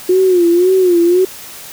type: tone with vibrato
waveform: sine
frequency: 358.9 Hz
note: F4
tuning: 47 cents sharp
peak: -7 dBFS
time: 0.09-1.25 s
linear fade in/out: 5 ms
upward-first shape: sine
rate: 1.9 Hz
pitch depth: 94 cents each way
effects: white hiss -32 dBFS RMS until 1.72 s

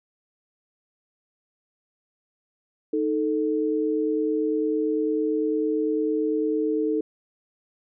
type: tone pair together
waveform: sine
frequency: 311.1 / 440 Hz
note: D#4 / A4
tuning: 0 / 0 cents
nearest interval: tritone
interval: 600 cents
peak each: -24 dBFS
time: 2.93-7.01 s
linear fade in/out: 5 ms
effects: none

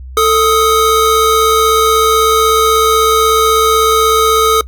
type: tone pair together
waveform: square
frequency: 444.4 / 1257 Hz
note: A4 / D#6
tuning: +17 / +17 cents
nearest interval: octave + tritone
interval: 1800 cents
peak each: -11 dBFS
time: 0.17-4.61 s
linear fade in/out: 2 ms
effects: noise-tail reverb RT60 0.1 s tail -21 dB re dry + added 64 Hz sine -26 dBFS peak until 4.67 s

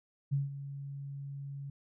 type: tone with ADSR envelope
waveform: sine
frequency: 139.7 Hz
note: C#3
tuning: 14 cents sharp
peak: -26 dBFS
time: 0.31-1.7 s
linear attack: 23 ms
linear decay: 160 ms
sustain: -13 dB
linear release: 4 ms
effects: none

